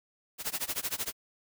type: noise with tremolo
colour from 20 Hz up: white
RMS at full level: -31 dBFS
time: 0.38-1.13 s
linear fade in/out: 50 ms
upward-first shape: sine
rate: 13 Hz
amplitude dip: 95%
effects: none